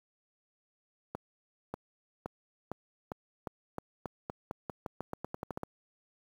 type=accelerating click train; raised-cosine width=1 ms; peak=-22 dBFS; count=20; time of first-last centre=1.15-5.633 s; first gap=590 ms; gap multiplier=0.88; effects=high-pass 80 Hz 12 dB/octave + 9-bit